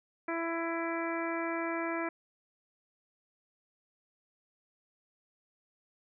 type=harmonic tone; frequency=332.9 Hz; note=E4; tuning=17 cents sharp; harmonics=1 / 2 / 3 / 4 / 5 / 6 / 7; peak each=-35 / -38 / -40 / -41 / -42 / -43 / -43 dBFS; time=0.28-2.09 s; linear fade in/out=5 ms; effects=none